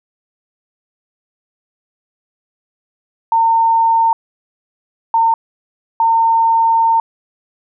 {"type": "tone bursts at uneven times", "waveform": "sine", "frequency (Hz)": 910, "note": "A#5", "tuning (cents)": -42, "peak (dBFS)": -9, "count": 3, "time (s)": [[3.32, 4.13], [5.14, 5.34], [6, 7]], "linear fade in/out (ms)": 2, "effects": []}